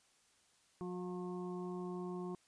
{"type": "harmonic tone with a mistuned harmonic", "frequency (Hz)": 180.3, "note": "F#3", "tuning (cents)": -45, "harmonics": [1, 2, 4, 5, 6], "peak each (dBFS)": [-43, -43, -54, -56, -53], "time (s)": [0.81, 2.35], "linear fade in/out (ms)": 0, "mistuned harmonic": 4, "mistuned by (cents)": -21, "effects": ["white hiss -71 dBFS RMS until 2.47 s", "resampled to 22050 Hz"]}